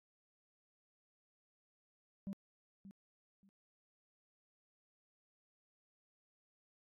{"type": "tone with echo", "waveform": "sine", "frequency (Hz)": 196, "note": "G3", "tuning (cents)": 0, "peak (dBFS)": -37, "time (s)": [2.27, 2.33], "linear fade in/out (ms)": 0, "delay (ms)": 580, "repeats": 2, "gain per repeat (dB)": -14, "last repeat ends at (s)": 3.49, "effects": ["tanh soft clip ceiling -39 dBFS", "AAC 48 kbps"]}